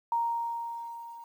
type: tone with level ramp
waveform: sine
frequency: 932.3 Hz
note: A#5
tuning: in tune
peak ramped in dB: -24 to -43 dBFS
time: 0.12-1.24 s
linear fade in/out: 2 ms
effects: 10-bit